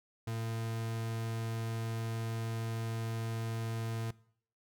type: tone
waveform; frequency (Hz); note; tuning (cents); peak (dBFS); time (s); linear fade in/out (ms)
40% pulse; 113.3; A#2; -49; -34; 0.27-4.11; 5
effects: noise-tail reverb RT60 0.6 s tail -21 dB re dry